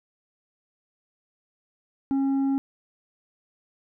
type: tone with tanh clipping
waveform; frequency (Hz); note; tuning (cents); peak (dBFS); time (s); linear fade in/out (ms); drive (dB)
sine; 272.5; C#4; -29; -22; 2.11-2.58; 0; 5
effects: none